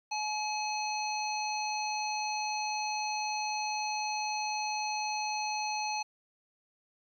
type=harmonic tone with a mistuned harmonic; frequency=850 Hz; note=G#5; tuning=40 cents sharp; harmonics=1 / 3 / 5 / 7; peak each=-33 / -38 / -40 / -41 dBFS; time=0.11-6.03 s; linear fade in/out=10 ms; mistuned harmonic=7; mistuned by=+22 cents; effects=11-bit